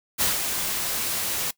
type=noise with ADSR envelope; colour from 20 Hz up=white; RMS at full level=-21 dBFS; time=0.18-1.51 s; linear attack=32 ms; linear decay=170 ms; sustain=-6 dB; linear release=6 ms; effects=noise-tail reverb RT60 0.1 s tail -21 dB re dry